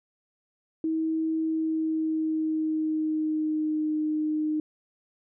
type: tone with pitch glide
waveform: sine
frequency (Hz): 320 to 307.3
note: D#4 to D#4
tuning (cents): +49 to -21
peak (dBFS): -24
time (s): 0.84-4.6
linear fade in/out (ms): 2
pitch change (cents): -70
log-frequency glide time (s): 1.39-3.95
effects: none